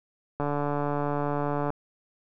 click train, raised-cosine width 1 ms, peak -15 dBFS, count 190, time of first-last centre 0.4-1.703 s, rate 145 Hz, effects none

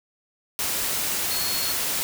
sine tone in noise, 4327 Hz, C#8, 43 cents flat, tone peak -29 dBFS, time 1.31-1.72 s, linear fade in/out 0 ms, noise white, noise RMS -26 dBFS, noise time 0.59-2.03 s, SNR -6 dB, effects none

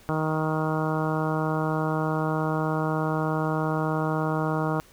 harmonic tone, 156.7 Hz, D#3, 13 cents sharp, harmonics 1 / 2 / 3 / 4 / 5 / 6 / 7 / 8 / 9, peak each -27 / -30 / -32 / -33 / -34 / -35 / -35 / -36 / -37 dBFS, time 0.09-4.8 s, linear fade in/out 0 ms, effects pink hiss -54 dBFS RMS until 4.92 s

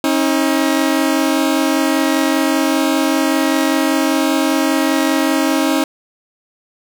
sawtooth tone pair together, 271.3 / 316.4 Hz, C#4 / D#4, -37 / +29 cents, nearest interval minor third, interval 266 cents, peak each -12 dBFS, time 0.04-5.84 s, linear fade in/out 2 ms, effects none

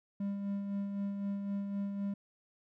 triangle tone with tremolo, 199.8 Hz, G3, 33 cents sharp, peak -30 dBFS, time 0.2-2.14 s, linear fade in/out 5 ms, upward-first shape sine, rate 3.9 Hz, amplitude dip 40%, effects none

